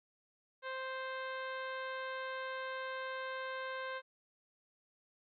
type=harmonic tone; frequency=523.3 Hz; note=C5; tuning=in tune; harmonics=1 / 2 / 3 / 4 / 5 / 6 / 7 / 8; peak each=-43 / -44 / -44 / -51 / -55 / -56 / -57 / -61 dBFS; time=0.62-4.02 s; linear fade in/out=50 ms; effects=none

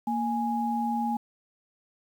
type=tone pair together; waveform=sine; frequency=232.4 / 830.6 Hz; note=A#3 / G#5; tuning=-5 / 0 cents; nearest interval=octave + minor seventh; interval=2205 cents; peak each=-28 dBFS; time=0.07-1.17 s; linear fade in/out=5 ms; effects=9-bit

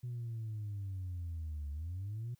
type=linear two-way sweep; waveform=sine; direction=down then up; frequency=123.9 to 70.9 to 123.9 Hz; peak=-36 dBFS; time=0.03-2.35 s; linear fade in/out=10 ms; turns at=1.71 s; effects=tanh soft clip ceiling -35 dBFS + white hiss -75 dBFS RMS until 2.39 s

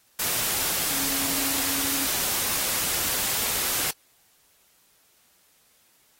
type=tone in noise; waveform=sine; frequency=274.2 Hz; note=C#4; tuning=19 cents flat; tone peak=-36 dBFS; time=0.92-2.07 s; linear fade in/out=5 ms; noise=white; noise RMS=-26 dBFS; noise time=0.19-3.91 s; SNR=-13 dB; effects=white hiss -62 dBFS RMS until 6.19 s + AAC 48 kbps

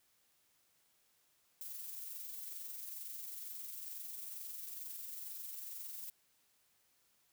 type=noise with amplitude modulation; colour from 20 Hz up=violet; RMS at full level=-45 dBFS; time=1.61-6.1 s; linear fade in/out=0 ms; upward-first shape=sine; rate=22.2 Hz; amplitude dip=35%; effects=white hiss -74 dBFS RMS until 7.32 s

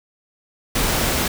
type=noise; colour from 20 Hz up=pink; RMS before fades=-20 dBFS; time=0.75-1.28 s; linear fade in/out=5 ms; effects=none

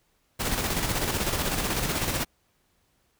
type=noise with tremolo; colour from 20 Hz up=pink; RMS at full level=-26 dBFS; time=0.39-2.25 s; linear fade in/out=20 ms; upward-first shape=square; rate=16 Hz; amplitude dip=40%; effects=pink hiss -69 dBFS RMS until 3.19 s

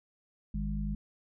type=harmonic tone; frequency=51.4 Hz; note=G#1; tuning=17 cents flat; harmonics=1 / 3 / 4; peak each=-33 / -38 / -36 dBFS; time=0.54-0.95 s; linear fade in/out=5 ms; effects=none

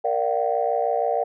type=chord; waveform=sine; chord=G minor seventh; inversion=first; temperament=equal with one note detuned; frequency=466.2 / 587.3 / 698.5 / 764.8 Hz; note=Bb4 / D5 / F5 / G5; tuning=0 / 0 / 0 / -43 cents; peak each=-25 dBFS; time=0.04-1.24 s; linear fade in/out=10 ms; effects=tanh soft clip ceiling -10 dBFS

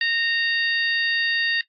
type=harmonic tone; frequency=925 Hz; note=A#5; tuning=14 cents flat; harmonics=2 / 3 / 4 / 5; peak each=-22 / -26 / -28 / -30 dBFS; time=0.01-1.61 s; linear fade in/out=2 ms; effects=noise-tail reverb RT60 0.1 s tail -17 dB re dry + AAC 48 kbps

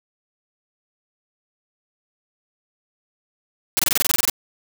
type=noise bursts; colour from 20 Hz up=white; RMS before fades=-18 dBFS; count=12; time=3.77-4.298 s; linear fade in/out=0 ms; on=22 ms; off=24 ms; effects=none

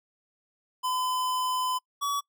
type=tone pair in turn; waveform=square; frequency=1014 / 1136.1 Hz; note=B5 / C#6; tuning=+45 / +42 cents; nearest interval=major second; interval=197 cents; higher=second; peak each=-27 dBFS; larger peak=neither; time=0.83-1.79 / 2.01-2.21 s; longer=first; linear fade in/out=20 ms; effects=noise-tail reverb RT60 0.1 s tail -25 dB re dry

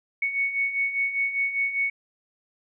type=beating tone pair; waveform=sine; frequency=2217 / 2222 Hz; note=C#7 / C#7; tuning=0 / +4 cents; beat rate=5 Hz; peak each=-30 / -24 dBFS; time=0.22-1.9 s; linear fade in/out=5 ms; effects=none

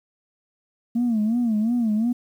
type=tone with vibrato; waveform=sine; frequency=226.8 Hz; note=A#3; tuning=47 cents flat; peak=-17 dBFS; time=0.95-2.13 s; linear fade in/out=10 ms; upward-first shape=sine; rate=2.8 Hz; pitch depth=130 cents each way; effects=tanh soft clip ceiling -16 dBFS + 9-bit

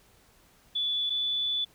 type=tone pair in turn; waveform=sine; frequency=3452 / 3469 Hz; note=A7 / A7; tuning=-34 / -25 cents; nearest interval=unison; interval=9 cents; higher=second; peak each=-26 dBFS; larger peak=neither; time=0.75-1.1 / 1.1-1.65 s; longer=second; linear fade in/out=10 ms; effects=pink hiss -61 dBFS RMS until 1.74 s

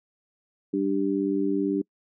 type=harmonic tone; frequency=98 Hz; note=G2; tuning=in tune; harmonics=2 / 3 / 4; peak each=-30 / -24 / -28 dBFS; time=0.73-1.82 s; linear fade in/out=10 ms; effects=noise-tail reverb RT60 0.1 s tail -26 dB re dry

